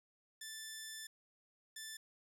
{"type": "tone bursts at uneven times", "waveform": "10% pulse", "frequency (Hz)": 1760, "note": "A6", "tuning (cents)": 0, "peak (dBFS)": -37, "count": 2, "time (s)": [[0.41, 1.07], [1.76, 1.97]], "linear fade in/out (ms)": 5, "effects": []}